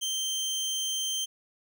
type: tone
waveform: 25% pulse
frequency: 3136 Hz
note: G7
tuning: in tune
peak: -25 dBFS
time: 0.01-1.26 s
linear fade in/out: 20 ms
effects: none